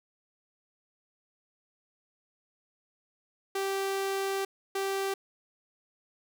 sawtooth tone bursts at uneven times, 390.1 Hz, G4, 8 cents flat, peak -25 dBFS, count 2, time 3.55-4.45 / 4.75-5.14 s, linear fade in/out 5 ms, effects none

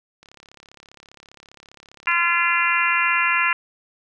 click train, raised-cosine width 0.2 ms, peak -28 dBFS, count 67, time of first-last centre 0.23-2.116 s, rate 35 Hz
harmonic tone, 343.1 Hz, F4, 31 cents flat, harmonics 3 / 4 / 5 / 6 / 7 / 8, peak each -24 / -24 / -24 / -24 / -24 / -24 dBFS, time 2.07-3.53 s, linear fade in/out 2 ms
effects none

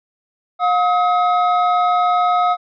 triangle tone pair together, 715.2 / 1273 Hz, F5 / D#6, +41 / +39 cents, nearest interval minor seventh, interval 998 cents, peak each -13 / -15 dBFS, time 0.59-2.57 s, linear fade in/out 50 ms, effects resampled to 11025 Hz

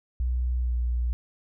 sine tone with pitch glide, 61.74 to 60.12 Hz, B1 to B1, 0 to -46 cents, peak -23 dBFS, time 0.2-1.13 s, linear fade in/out 0 ms, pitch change -46 cents, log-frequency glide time 0.59-0.74 s, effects none

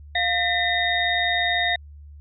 sine tone cluster, 702 / 1811 / 1993 / 3714 Hz, F5 / A6 / B6 / A#7, +9 / +49 / +15 / -7 cents, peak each -25 dBFS, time 0.15-1.76 s, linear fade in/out 5 ms, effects added 73 Hz sine -40 dBFS peak until 2.2 s

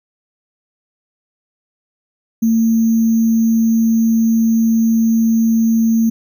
sine tone with sample-and-hold, 225.9 Hz, A3, 46 cents sharp, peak -10 dBFS, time 2.42-6.1 s, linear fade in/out 10 ms, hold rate 6300 Hz, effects none

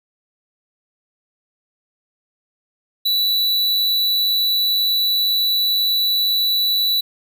square tone, 3951 Hz, B7, in tune, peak -16 dBFS, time 3.05-7.01 s, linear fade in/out 10 ms, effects none

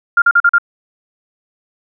sine tone bursts, 1400 Hz, F6, 4 cents sharp, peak -6 dBFS, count 5, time 0.17-0.584 s, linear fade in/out 5 ms, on 50 ms, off 41 ms, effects none

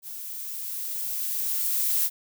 violet noise with level ramp, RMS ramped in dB -38 to -23 dBFS, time 0.02-2.1 s, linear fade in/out 50 ms, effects none

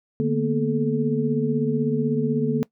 sine tone cluster, 147.7 / 227.4 / 243.5 / 433.2 Hz, D3 / A#3 / B3 / A4, +10 / -43 / -24 / -27 cents, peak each -25 dBFS, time 0.2-2.63 s, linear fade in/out 0 ms, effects noise-tail reverb RT60 0.1 s tail -20 dB re dry

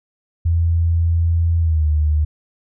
sine tone with pitch glide, 83.8 to 75.96 Hz, E2 to D#2, +29 to -41 cents, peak -13 dBFS, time 0.45-2.25 s, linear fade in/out 10 ms, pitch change -170 cents, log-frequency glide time 1.59-1.87 s, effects none

